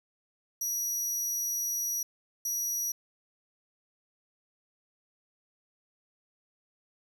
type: tone bursts at uneven times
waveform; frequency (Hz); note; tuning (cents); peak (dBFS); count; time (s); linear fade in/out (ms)
sawtooth; 5800; F#8; -35; -27; 2; 0.61-2.03 / 2.45-2.92; 5
effects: none